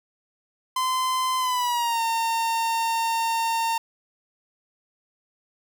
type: tone with pitch glide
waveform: 45% pulse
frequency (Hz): 1030 to 912.3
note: C6 to A#5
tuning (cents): -28 to -38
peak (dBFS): -22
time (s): 0.76-3.78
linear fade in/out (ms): 5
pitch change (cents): -210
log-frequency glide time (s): 1.38-2.02
effects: none